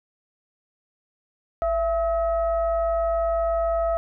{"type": "tone with frequency modulation", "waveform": "sine", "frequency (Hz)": 668, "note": "E5", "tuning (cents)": 23, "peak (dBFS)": -20, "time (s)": [1.62, 3.97], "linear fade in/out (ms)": 0, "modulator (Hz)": 615, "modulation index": 0.57, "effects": []}